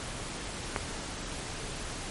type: click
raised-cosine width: 0.5 ms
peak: -13 dBFS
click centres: 0.762 s
effects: pink hiss -38 dBFS RMS until 2.1 s + MP3 48 kbps